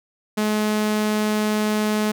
sawtooth tone, 212.8 Hz, G#3, 42 cents sharp, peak -15 dBFS, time 0.37-2.12 s, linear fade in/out 10 ms, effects none

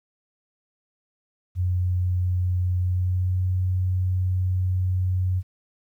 sine tone with pitch glide, 90.5 to 92.08 Hz, F#2 to F#2, -38 to -8 cents, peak -20 dBFS, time 1.55-5.43 s, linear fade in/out 50 ms, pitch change +30 cents, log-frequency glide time 2.79-3.45 s, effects 10-bit

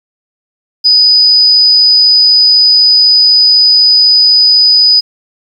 sine tone, 4978 Hz, D#8, in tune, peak -3 dBFS, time 0.84-5.01 s, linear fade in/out 20 ms, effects 7-bit

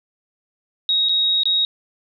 sine tone with dropouts, 3781 Hz, A#7, 24 cents sharp, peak -15 dBFS, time 0.89-1.65 s, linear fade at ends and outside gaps 1 ms, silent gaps 1.087-1.093 / 1.434-1.455 s, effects none

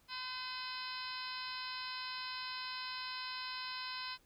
harmonic tone, 510 Hz, C5, 44 cents flat, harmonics 2 / 3 / 4 / 5 / 6 / 7 / 8 / 9 / 10, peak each -46 / -49 / -52 / -49 / -51 / -55 / -47 / -54 / -48 dBFS, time 0.08-4.18 s, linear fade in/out 50 ms, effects pink hiss -70 dBFS RMS until 4.25 s

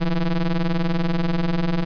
square ring-modulated tone, 82.41 Hz, E2, in tune, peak -16 dBFS, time 0-1.85 s, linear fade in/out 20 ms, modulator 92.6 Hz, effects resampled to 11025 Hz + 9-bit

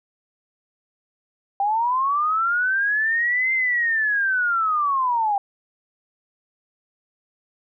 sine linear two-way sweep, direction up then down, 784 to 2093 to 784 Hz, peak -18 dBFS, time 1.6-5.38 s, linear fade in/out 2 ms, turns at 3.53 s, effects none

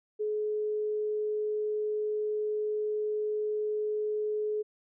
sine tone, 424.6 Hz, G#4, 38 cents sharp, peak -28 dBFS, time 0.19-4.63 s, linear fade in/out 20 ms, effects none

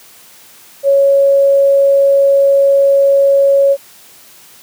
sine tone, 554.4 Hz, C#5, in tune, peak -6 dBFS, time 0.83-3.77 s, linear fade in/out 50 ms, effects white hiss -41 dBFS RMS until 4.62 s + high-pass 100 Hz 12 dB/octave

